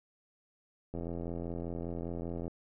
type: click train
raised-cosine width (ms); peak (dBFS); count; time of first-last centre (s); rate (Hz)
2; -26; 132; 0.94-2.479; 85.1
effects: none